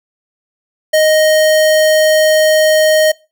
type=tone; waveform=square; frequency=622.3 Hz; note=D#5; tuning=in tune; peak=-8 dBFS; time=0.93-3.12 s; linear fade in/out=10 ms; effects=noise-tail reverb RT60 0.3 s tail -23 dB re dry